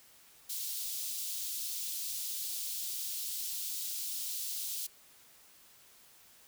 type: high-pass noise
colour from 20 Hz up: white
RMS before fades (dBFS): -38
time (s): 0.49-4.87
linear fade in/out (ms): 10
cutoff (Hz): 3400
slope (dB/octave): 24
effects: white hiss -60 dBFS RMS until 6.47 s